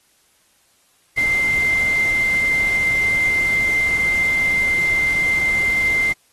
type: tone in noise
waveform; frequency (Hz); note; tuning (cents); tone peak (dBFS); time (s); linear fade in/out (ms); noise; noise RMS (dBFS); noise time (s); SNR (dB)
sine; 2088; C7; -4; -15; 1.17-6.13; 10; pink; -32; 1.17-6.13; +14
effects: white hiss -59 dBFS RMS until 6.32 s + AAC 32 kbps